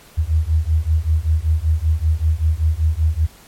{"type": "beating tone pair", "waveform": "sine", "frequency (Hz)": [76.5, 81.7], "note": ["D#2", "E2"], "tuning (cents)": [-29, -15], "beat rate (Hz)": 5.2, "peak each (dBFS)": -17, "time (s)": [0.17, 3.27], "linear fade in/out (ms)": 20, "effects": ["pink hiss -46 dBFS RMS until 3.47 s", "MP3 64 kbps"]}